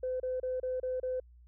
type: tone bursts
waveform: sine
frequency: 510 Hz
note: C5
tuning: 44 cents flat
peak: -30 dBFS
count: 6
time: 0.03-1.2 s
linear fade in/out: 5 ms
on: 170 ms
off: 30 ms
effects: tanh soft clip ceiling -26 dBFS + added 60 Hz sine -54 dBFS peak until 1.47 s